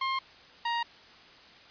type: tone pair in turn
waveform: sawtooth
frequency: 1064 / 938.9 Hz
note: C6 / A#5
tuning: +29 / +12 cents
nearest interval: major second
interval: 217 cents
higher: first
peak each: -24 dBFS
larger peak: neither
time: 0.01-0.19 / 0.65-0.83 s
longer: neither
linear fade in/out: 5 ms
effects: white hiss -53 dBFS RMS until 1.7 s + resampled to 11025 Hz